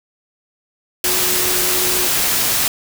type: tone in noise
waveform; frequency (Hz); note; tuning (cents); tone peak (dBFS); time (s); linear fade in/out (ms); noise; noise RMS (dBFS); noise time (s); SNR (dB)
sine; 364.4; F#4; -26; -26; 1.04-2.07; 2; white; -17; 1.04-2.68; -12
effects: none